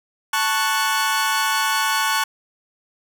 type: chord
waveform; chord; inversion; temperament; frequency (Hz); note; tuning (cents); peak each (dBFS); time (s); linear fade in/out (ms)
sawtooth; F# minor; first; equal; 880 / 1108.7 / 1480; A5 / C#6 / F#6; 0 / 0 / 0; -19; 0.33-2.24; 5
effects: none